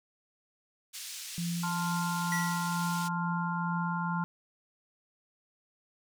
white band-pass noise, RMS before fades -42 dBFS, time 0.93-3.09 s, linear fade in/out 20 ms, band 2700 to 8200 Hz, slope 12 dB/octave
sine tone with tremolo, 171.4 Hz, F3, 32 cents flat, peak -30 dBFS, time 1.38-4.24 s, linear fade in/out 0 ms, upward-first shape triangle, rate 2.2 Hz, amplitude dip 30%
sine chord, F major, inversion first, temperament equal, 880 / 1046.5 / 1396.9 Hz, A5 / C6 / F6, 0 / 0 / 0 cents, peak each -36 / -37 / -37 dBFS, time 1.63-4.24 s, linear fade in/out 5 ms
square tone with exponential decay, 1944 Hz, B6, 28 cents flat, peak -30 dBFS, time 2.32-2.92 s, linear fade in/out 2 ms, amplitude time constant 130 ms
effects none

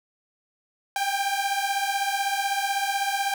sawtooth beating tone pair, 786 / 802 Hz, G5 / G5, +4 / +39 cents, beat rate 16 Hz, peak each -23 / -23 dBFS, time 0.96-3.34 s, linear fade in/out 2 ms, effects none

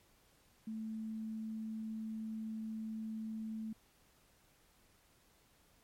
sine tone, 220 Hz, A3, in tune, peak -39 dBFS, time 0.67-3.73 s, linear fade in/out 5 ms, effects pink hiss -69 dBFS RMS until 5.83 s + MP3 64 kbps

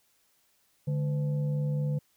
sine tone with frequency modulation, 146.83 Hz, D3, in tune, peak -26 dBFS, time 0.87-1.99 s, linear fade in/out 10 ms, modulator 358 Hz, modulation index 0.41, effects white hiss -69 dBFS RMS until 2.16 s

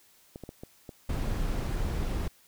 clicks, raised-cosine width 2 ms, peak -27 dBFS, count 5, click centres 0.359 / 0.437 / 0.491 / 0.635 / 0.892 s
brown noise, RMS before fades -30 dBFS, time 1.09-2.28 s, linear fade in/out 5 ms
effects white hiss -61 dBFS RMS until 2.47 s

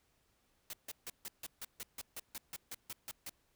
white noise bursts, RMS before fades -44 dBFS, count 15, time 0.7-3.295 s, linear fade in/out 2 ms, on 33 ms, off 150 ms, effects pink hiss -75 dBFS RMS until 3.55 s

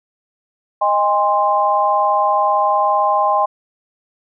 sine chord, Ab major, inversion second, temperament equal with one note detuned, 622.3 / 811.2 / 1046.5 Hz, Eb5 / Ab5 / C6, 0 / -41 / 0 cents, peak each -19 / -16 / -16 dBFS, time 0.81-3.46 s, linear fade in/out 10 ms, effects none

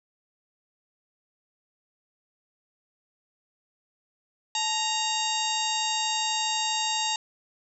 harmonic tone with a mistuned harmonic, 932.3 Hz, A#5, in tune, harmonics 1 / 2 / 3 / 4 / 5 / 6 / 7 / 8, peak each -30 / -39 / -32 / -31 / -35 / -39 / -37 / -33 dBFS, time 4.55-7.16 s, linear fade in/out 2 ms, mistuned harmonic 1, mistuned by -110 cents, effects none

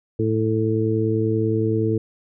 harmonic tone, 110.3 Hz, A2, 5 cents sharp, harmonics 1 / 2 / 3 / 4, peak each -22 / -27 / -23 / -23 dBFS, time 0.19-1.98 s, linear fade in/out 5 ms, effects none

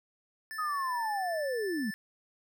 square tone, 1760 Hz, A6, in tune, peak -39 dBFS, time 0.51-1.94 s, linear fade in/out 0 ms
sine linear sweep, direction down, 1275 to 192.1 Hz, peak -30 dBFS, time 0.58-1.91 s, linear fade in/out 10 ms
effects none

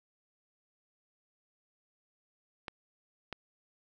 clicks, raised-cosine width 0.3 ms, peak -22 dBFS, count 2, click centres 2.682 / 3.327 s, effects none

